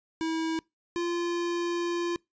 square tone pair in turn, 323.6 / 345.4 Hz, E4 / F4, -32 / -19 cents, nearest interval minor second, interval 113 cents, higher second, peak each -28 dBFS, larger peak neither, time 0.21-0.59 / 0.96-2.16 s, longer second, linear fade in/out 0 ms, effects noise-tail reverb RT60 0.2 s tail -25 dB re dry + resampled to 16000 Hz

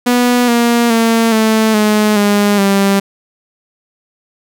sawtooth tone with pitch steps, 244.8 / 236.2 / 227.9 / 219.9 / 212.1 / 204.7 / 197.47 Hz, B3 / A#3 / A#3 / A3 / G#3 / G#3 / G3, -15 / +23 / -39 / -1 / +37 / -25 / +13 cents, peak -5 dBFS, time 0.06-3 s, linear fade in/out 10 ms, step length 420 ms, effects none

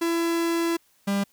45% pulse tone pair in turn, 335.3 / 199.37 Hz, E4 / G3, +30 / +30 cents, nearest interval major sixth, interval 900 cents, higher first, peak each -22 dBFS, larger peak neither, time 0.01-0.77 / 1.07-1.24 s, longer first, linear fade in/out 10 ms, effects white hiss -63 dBFS RMS until 1.32 s

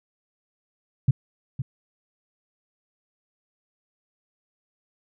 sine tone with echo, 131.7 Hz, C3, 12 cents sharp, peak -13 dBFS, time 1.08-1.11 s, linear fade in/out 5 ms, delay 510 ms, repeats 1, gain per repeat -11 dB, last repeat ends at 1.62 s, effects none

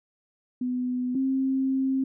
sine tone pair in turn, 250 / 265.8 Hz, B3 / C4, +21 / +27 cents, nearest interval minor second, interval 106 cents, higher second, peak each -25 / -22 dBFS, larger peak second, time 0.61-1.15 / 1.15-2.04 s, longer second, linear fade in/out 5 ms, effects none

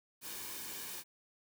white noise with comb filter, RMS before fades -44 dBFS, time 0.21-1.04 s, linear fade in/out 50 ms, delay 1.5 ms, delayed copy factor -0.5, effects none

